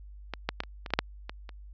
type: clicks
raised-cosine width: 0.3 ms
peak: -17 / -11 / -13 / -26 / -21 / -29 / -7 / -6 / -20 / -27 dBFS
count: 10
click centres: 0.337 / 0.49 / 0.604 / 0.636 / 0.862 / 0.905 / 0.937 / 0.99 / 1.295 / 1.492 s
effects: added 50 Hz sine -44 dBFS peak until 1.73 s + resampled to 16000 Hz